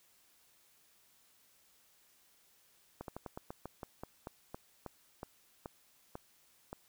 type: slowing click train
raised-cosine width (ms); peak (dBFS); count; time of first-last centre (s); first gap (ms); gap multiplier
1; -28; 16; 3.01-6.729; 72; 1.16
effects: white hiss -68 dBFS RMS until 6.88 s